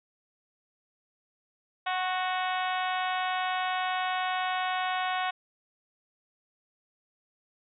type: harmonic tone with a mistuned harmonic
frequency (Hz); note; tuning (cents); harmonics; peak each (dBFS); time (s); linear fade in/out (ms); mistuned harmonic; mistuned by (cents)
370; F#4; 0; 2 / 3 / 4 / 5 / 6 / 7 / 8 / 9 / 10; -30 / -34 / -36 / -38 / -40 / -41 / -42 / -43 / -44; 1.86-5.31; 10; 3; -19
effects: none